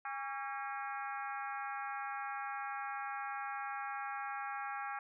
harmonic tone with a mistuned harmonic, 271.7 Hz, C#4, 35 cents flat, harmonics 3 / 4 / 5 / 6 / 7 / 8 / 9, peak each -42 / -46 / -45 / -46 / -53 / -52 / -54 dBFS, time 0.05-4.99 s, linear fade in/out 2 ms, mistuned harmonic 4, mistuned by +63 cents, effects none

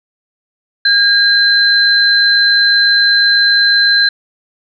sine tone pair together, 1618 / 4077 Hz, G#6 / C8, -46 / -46 cents, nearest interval octave + major third, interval 1600 cents, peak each -10 dBFS, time 0.85-4.09 s, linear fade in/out 5 ms, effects none

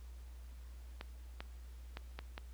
clicks, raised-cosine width 0.3 ms, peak -27 dBFS, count 5, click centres 1.011 / 1.405 / 1.971 / 2.19 / 2.379 s, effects added 60 Hz sine -48 dBFS peak until 2.53 s + pink hiss -66 dBFS RMS until 2.53 s

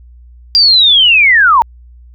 sine linear sweep, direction down, 4817 to 880 Hz, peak -4 dBFS, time 0.55-1.62 s, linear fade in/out 0 ms, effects added 60 Hz sine -35 dBFS peak until 2.14 s

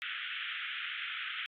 white band-pass noise, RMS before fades -39 dBFS, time 0.02-1.46 s, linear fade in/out 0 ms, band 1300 to 3400 Hz, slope 96 dB/octave, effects AAC 48 kbps

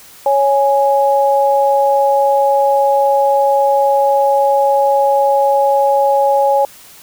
sine tone pair together, 554.4 / 830.7 Hz, C#5 / G#5, 0 / 0 cents, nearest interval perfect fifth, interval 700 cents, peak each -12 / -12 dBFS, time 0.26-6.65 s, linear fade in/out 2 ms, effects white hiss -40 dBFS RMS until 7.02 s

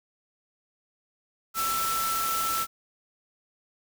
sine tone in noise, 1330 Hz, E6, 15 cents sharp, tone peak -27 dBFS, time 1.54-2.67 s, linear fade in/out 50 ms, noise white, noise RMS -31 dBFS, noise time 1.54-2.67 s, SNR +1 dB, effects none

